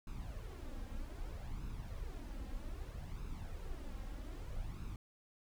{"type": "noise with flanger", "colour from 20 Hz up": "brown", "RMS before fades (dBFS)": -44, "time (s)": [0.07, 4.96], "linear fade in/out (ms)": 2, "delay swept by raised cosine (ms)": [0.77, 3.77], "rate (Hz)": 0.63, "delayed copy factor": 0.6, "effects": []}